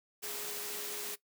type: tone in noise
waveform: sine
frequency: 415.3 Hz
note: G#4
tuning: in tune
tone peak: -48 dBFS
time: 0.22-1.16 s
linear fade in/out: 20 ms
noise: white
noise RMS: -40 dBFS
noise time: 0.22-1.16 s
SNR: -11 dB
effects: noise-tail reverb RT60 0.1 s tail -18 dB re dry + high-pass 200 Hz 12 dB/octave